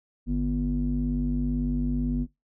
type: tone with low-pass filter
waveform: square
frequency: 49 Hz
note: G1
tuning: in tune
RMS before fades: -26 dBFS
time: 0.26-2.27 s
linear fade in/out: 50 ms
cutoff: 230 Hz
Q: 8.2
effects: noise-tail reverb RT60 0.2 s tail -21 dB re dry